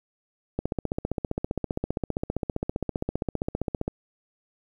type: click train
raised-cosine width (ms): 2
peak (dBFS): -13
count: 51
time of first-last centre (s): 0.59-3.879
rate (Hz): 15.2
effects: 9-bit